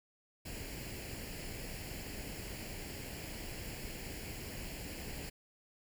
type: noise with comb filter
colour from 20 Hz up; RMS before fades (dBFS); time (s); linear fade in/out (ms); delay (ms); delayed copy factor
pink; -44; 0.45-5.3; 10; 0.41; +0.65
effects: none